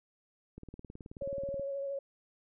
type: click train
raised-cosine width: 3 ms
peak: -33 dBFS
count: 20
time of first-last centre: 0.58-1.596 s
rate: 18.7 Hz
type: tone with vibrato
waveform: sine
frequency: 554.4 Hz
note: C#5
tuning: in tune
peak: -34 dBFS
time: 1.21-1.99 s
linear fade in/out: 5 ms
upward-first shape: sine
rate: 13 Hz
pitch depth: 20 cents each way
effects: none